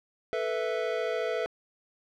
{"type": "chord", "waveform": "square", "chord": "A suspended second", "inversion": "none", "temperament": "equal", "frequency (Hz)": [440, 493.9, 659.3], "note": ["A4", "B4", "E5"], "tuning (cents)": [0, 0, 0], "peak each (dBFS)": -33, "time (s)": [0.33, 1.46], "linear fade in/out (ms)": 0, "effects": ["low-pass 3000 Hz 12 dB/octave", "11-bit"]}